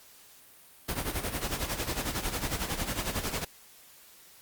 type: noise with tremolo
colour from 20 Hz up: pink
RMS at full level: -30 dBFS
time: 0.88-3.45 s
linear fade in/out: 10 ms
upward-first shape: sine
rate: 11 Hz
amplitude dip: 70%
effects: white hiss -55 dBFS RMS until 4.41 s + Opus 48 kbps